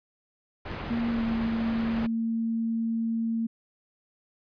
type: low-pass noise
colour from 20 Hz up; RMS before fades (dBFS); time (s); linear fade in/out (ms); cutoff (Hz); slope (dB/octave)
pink; -36; 0.65-2.07; 10; 2500; 12
type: tone with exponential decay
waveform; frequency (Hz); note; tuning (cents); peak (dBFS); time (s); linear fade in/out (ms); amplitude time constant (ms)
sawtooth; 99.5; G2; +26; -29; 0.71-0.82; 0; 23
type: tone with pitch glide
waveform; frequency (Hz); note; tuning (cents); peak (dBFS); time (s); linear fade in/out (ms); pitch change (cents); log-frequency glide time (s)
sine; 233.1 to 227.4; A#3 to A#3; 0 to -43; -25; 0.9-3.47; 10; -43; 1.11-1.24
effects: resampled to 11025 Hz